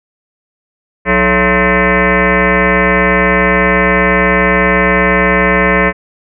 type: tone with frequency modulation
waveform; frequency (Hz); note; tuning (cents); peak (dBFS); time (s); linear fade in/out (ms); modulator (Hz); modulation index
sine; 805; G5; +46; -7; 1.05-5.93; 50; 247; 5.7
effects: none